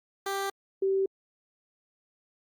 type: tone pair in turn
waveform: 15% pulse / sine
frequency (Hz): 393.3 / 386.8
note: G4 / G4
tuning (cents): +6 / -23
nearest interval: unison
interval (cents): 29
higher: first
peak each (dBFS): -23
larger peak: neither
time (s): 0.26-0.5 / 0.82-1.06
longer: neither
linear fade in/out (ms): 5
effects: Opus 48 kbps